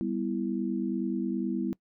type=chord; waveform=sine; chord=E minor; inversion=first; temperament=just; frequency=197.78 / 247.2 / 329.6 Hz; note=G3 / B3 / E4; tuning=+16 / +2 / 0 cents; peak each=-32 dBFS; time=0.01-1.73 s; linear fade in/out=0 ms; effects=noise-tail reverb RT60 0.1 s tail -22 dB re dry